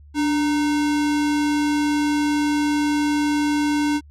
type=tone with sample-and-hold; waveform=sine; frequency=293.7 Hz; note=D4; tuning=in tune; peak=-17 dBFS; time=0.14-4.01 s; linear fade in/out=50 ms; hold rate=1225 Hz; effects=added 73 Hz sine -43 dBFS peak until 4.1 s + low-pass 8000 Hz 12 dB/octave